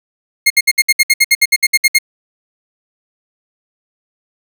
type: tone bursts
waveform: sawtooth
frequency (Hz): 2142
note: C7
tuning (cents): +40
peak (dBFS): -3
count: 15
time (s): 0.46-1.987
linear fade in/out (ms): 10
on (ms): 43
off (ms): 63
effects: none